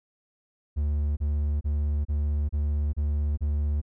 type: tone bursts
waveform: triangle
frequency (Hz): 73.6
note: D2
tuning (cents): +4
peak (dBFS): -21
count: 7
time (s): 0.76-3.816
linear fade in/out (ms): 20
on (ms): 410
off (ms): 31
effects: none